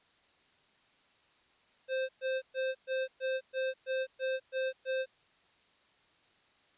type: tone bursts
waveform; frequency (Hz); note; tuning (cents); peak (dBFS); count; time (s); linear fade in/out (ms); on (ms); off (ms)
square; 523.3; C5; 0; -31; 10; 1.88-5.06; 50; 210; 120
effects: white hiss -67 dBFS RMS until 6.77 s + resampled to 8000 Hz